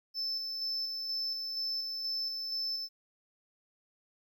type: tone with tremolo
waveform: triangle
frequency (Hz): 5274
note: E8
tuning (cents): 0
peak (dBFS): -30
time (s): 0.14-2.89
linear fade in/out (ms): 50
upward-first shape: square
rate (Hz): 2.1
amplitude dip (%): 35
effects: tanh soft clip ceiling -26 dBFS + 12-bit